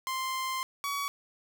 sawtooth tone pair in turn, 1046.5 / 1130.7 Hz, C6 / C#6, 0 / +34 cents, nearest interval minor second, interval 134 cents, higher second, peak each -27 dBFS, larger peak neither, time 0.07-0.63 / 0.84-1.08 s, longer first, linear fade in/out 0 ms, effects none

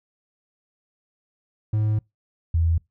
triangle / sine tone pair in turn, 107.4 / 82.65 Hz, A2 / E2, -41 / +5 cents, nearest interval perfect fourth, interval 454 cents, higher first, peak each -17 dBFS, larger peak neither, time 1.73-1.99 / 2.54-2.78 s, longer first, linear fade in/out 5 ms, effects noise-tail reverb RT60 0.2 s tail -26 dB re dry

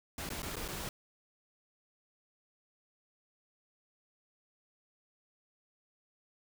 pink noise with dropouts, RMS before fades -40 dBFS, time 0.18-0.89 s, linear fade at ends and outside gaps 2 ms, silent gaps 0.291-0.302 / 0.421-0.429 / 0.558-0.566 / 0.68-0.685 s, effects none

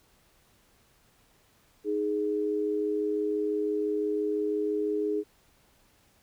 sine tone pair together, 311.1 / 417 Hz, D#4 / G#4, 0 / +7 cents, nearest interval perfect fourth, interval 507 cents, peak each -31 / -27 dBFS, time 1.84-5.24 s, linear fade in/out 50 ms, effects pink hiss -64 dBFS RMS until 6.22 s

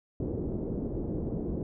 white low-pass noise, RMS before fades -33 dBFS, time 0.2-1.63 s, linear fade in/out 2 ms, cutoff 400 Hz, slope 24 dB/octave, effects none

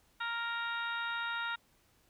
harmonic tone, 466.2 Hz, A#4, in tune, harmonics 2 / 3 / 4 / 5 / 6 / 7 / 8, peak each -41 / -36 / -43 / -50 / -47 / -54 / -44 dBFS, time 0.2-1.56 s, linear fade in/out 10 ms, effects pink hiss -69 dBFS RMS until 2.09 s

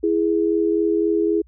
sine tone pair together, 331.5 / 415.3 Hz, E4 / G#4, +10 / 0 cents, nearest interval major third, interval 390 cents, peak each -19 dBFS, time 0.03-1.42 s, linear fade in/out 10 ms, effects added 60 Hz sine -48 dBFS peak until 1.47 s

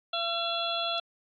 harmonic tone, 678 Hz, E5, 49 cents sharp, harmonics 1 / 2 / 4 / 5 / 6, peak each -33 / -35 / -38 / -32 / -37 dBFS, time 0.13-1 s, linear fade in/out 5 ms, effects AAC 64 kbps

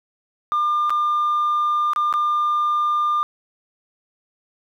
sine tone with dropouts, 1200 Hz, D6, 37 cents sharp, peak -15 dBFS, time 0.52-3.23 s, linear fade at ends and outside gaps 0 ms, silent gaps 0.896-0.904 / 1.934-1.961 / 2.127-2.139 s, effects tanh soft clip ceiling -15 dBFS + 9-bit

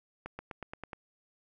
accelerating click train, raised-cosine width 0.5 ms, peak -25 dBFS, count 7, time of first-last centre 0.26-0.932 s, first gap 130 ms, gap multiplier 0.94, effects none

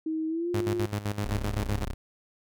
sine tone with pitch glide, 317.2 to 352 Hz, D#4 to F4, +33 to +14 cents, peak -27 dBFS, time 0.06-0.86 s, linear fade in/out 5 ms, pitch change +181 cents, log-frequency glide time 0.28-0.51 s
sawtooth tone with tremolo, 103.3 Hz, G#2, 9 cents flat, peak -23 dBFS, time 0.54-1.85 s, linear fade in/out 5 ms, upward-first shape square, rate 7.8 Hz, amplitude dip 75%
20% pulse tone, 32.7 Hz, C1, in tune, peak -26 dBFS, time 1.23-1.94 s, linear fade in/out 10 ms
effects none

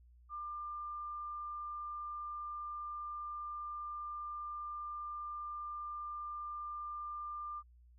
sine tone, 1195 Hz, D6, 30 cents sharp, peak -40 dBFS, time 0.29-7.63 s, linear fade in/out 50 ms, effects added 60 Hz sine -59 dBFS peak until 7.98 s

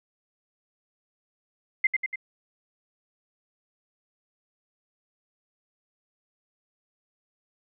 sine tone with echo, 2084 Hz, C7, 7 cents flat, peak -17 dBFS, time 1.84-1.87 s, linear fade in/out 5 ms, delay 96 ms, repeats 3, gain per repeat -4 dB, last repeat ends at 2.158 s, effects none

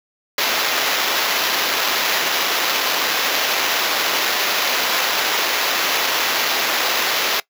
white noise with sample-and-hold, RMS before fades -19 dBFS, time 0.38-7.4 s, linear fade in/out 2 ms, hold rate 8820 Hz, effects noise-tail reverb RT60 0.1 s tail -20 dB re dry + high-pass 400 Hz 12 dB/octave

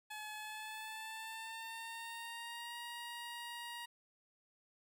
15% pulse tone with pitch glide, 854 to 947.6 Hz, G#5 to A#5, +48 to +28 cents, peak -38 dBFS, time 0.1-3.86 s, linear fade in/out 10 ms, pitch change +180 cents, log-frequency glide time 0.36-2.76 s, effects none

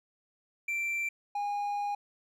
triangle tone pair in turn, 2349 / 817.9 Hz, D7 / G#5, 0 / -27 cents, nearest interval octave + tritone, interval 1827 cents, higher first, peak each -28 dBFS, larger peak neither, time 0.68-1.09 / 1.35-1.95 s, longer second, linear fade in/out 5 ms, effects none

